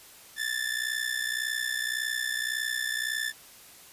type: ring-modulated tone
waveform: sawtooth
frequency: 1760 Hz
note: A6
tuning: in tune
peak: -22 dBFS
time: 0.36-3.33 s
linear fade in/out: 50 ms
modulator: 30.9 Hz
effects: white hiss -51 dBFS RMS until 3.92 s + resampled to 32000 Hz